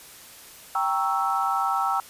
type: chord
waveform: sine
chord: G diminished seventh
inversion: none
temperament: equal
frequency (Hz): 784 / 932.3 / 1108.7 / 1318.5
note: G5 / Bb5 / Db6 / Fb6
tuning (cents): 0 / 0 / 0 / 0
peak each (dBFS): -26 / -29 / -31 / -25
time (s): 0.75-2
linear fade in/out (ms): 2
effects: white hiss -46 dBFS RMS until 2.09 s + resampled to 32000 Hz